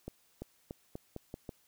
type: accelerating click train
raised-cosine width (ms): 2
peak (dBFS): -27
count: 7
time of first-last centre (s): 0.08-1.492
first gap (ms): 340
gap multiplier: 0.85
effects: white hiss -69 dBFS RMS until 1.67 s